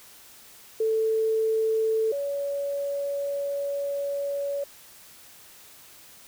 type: tone pair in turn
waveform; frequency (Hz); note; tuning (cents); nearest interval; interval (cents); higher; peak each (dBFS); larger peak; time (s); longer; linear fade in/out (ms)
sine; 442.3 / 564.4; A4 / C#5; +9 / +31; major third; 422; second; -21 / -26; first; 0.8-2.12 / 2.12-4.64; second; 5
effects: white hiss -50 dBFS RMS until 6.27 s